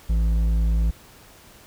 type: tone with hard clipping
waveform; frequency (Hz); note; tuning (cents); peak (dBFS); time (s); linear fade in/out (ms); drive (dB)
triangle; 55.2; A1; +6; -19; 0.09-0.91; 10; 10
effects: pink hiss -49 dBFS RMS until 1.66 s